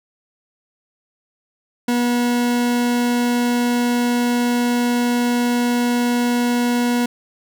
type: tone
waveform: 40% pulse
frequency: 241.9 Hz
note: B3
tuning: 36 cents flat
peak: -15 dBFS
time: 1.88-7.06 s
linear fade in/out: 5 ms
effects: none